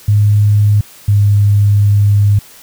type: tone pair in turn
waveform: sine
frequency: 103.83 / 102.16 Hz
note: G#2 / G#2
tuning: 0 / -28 cents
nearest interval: unison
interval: 28 cents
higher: first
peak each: -6 dBFS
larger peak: neither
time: 0.08-0.81 / 1.08-2.39 s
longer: second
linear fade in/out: 5 ms
effects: white hiss -39 dBFS RMS until 2.62 s